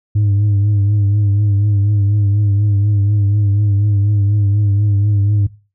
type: tone with vibrato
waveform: sine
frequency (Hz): 102.2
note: G#2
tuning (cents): -27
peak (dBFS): -8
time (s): 0.15-5.47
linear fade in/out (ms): 10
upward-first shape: triangle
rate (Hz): 4.1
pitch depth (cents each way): 57
effects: noise-tail reverb RT60 0.3 s tail -18 dB re dry + tanh soft clip ceiling -9 dBFS